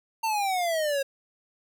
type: exponential sweep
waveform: square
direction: down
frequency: 912 to 540 Hz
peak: -25 dBFS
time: 0.23-1.03 s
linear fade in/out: 10 ms
effects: none